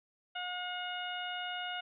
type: harmonic tone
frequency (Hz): 720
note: F#5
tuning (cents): -47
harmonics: 1 / 2 / 3 / 4 / 5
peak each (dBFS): -41 / -41 / -47 / -41 / -49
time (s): 0.35-1.81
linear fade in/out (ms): 10
effects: none